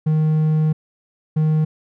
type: tone pair in turn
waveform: triangle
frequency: 155.56 / 155.56 Hz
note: D#3 / D#3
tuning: 0 / 0 cents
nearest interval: unison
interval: 0 cents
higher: neither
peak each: -12 dBFS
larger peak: neither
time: 0.06-0.73 / 1.36-1.65 s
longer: first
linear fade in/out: 10 ms
effects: none